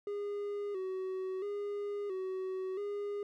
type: tone with vibrato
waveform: triangle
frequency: 392 Hz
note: G4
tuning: in tune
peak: -33 dBFS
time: 0.07-3.23 s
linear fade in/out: 2 ms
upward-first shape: square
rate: 0.74 Hz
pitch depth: 72 cents each way
effects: none